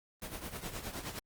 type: noise with tremolo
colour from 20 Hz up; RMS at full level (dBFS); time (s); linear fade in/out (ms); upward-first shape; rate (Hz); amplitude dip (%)
pink; -39; 0.22-1.19; 0; triangle; 9.6; 75
effects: Opus 24 kbps